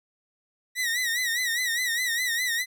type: tone with vibrato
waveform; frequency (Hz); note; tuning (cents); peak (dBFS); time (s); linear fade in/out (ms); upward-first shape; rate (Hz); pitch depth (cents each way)
sawtooth; 1922; B6; -48; -21; 0.75-2.66; 50; sine; 4.9; 94
effects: none